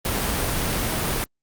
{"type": "noise", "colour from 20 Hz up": "pink", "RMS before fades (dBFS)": -24, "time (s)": [0.05, 1.24], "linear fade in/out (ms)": 0, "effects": ["Opus 32 kbps"]}